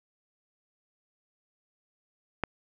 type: click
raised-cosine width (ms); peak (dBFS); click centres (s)
0.5; -12; 2.437
effects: none